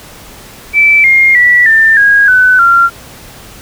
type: tone with pitch steps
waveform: sine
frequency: 2320 / 2127 / 1950.9 / 1789 / 1640.5 / 1504.3 / 1379.5 Hz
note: D7 / C7 / B6 / A6 / G#6 / F#6 / F6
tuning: -22 / +28 / -22 / +28 / -22 / +28 / -22 cents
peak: -3 dBFS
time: 0.73-2.9 s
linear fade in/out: 50 ms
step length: 310 ms
effects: pink hiss -33 dBFS RMS until 3.61 s